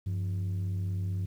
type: tone pair together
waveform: sine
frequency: 96.5 / 172.18 Hz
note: G2 / F3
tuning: -27 / -24 cents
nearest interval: minor seventh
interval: 1003 cents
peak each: -27 / -37 dBFS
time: 0.06-1.26 s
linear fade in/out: 10 ms
effects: tanh soft clip ceiling -27 dBFS + 10-bit